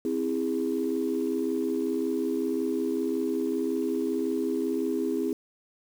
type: chord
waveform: sine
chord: C augmented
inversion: none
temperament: just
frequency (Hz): 261.6 / 327 / 408.8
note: C4 / E4 / G#4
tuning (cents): 0 / -14 / -27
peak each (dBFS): -29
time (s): 0.05-5.33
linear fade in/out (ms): 2
effects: tanh soft clip ceiling -17 dBFS + 8-bit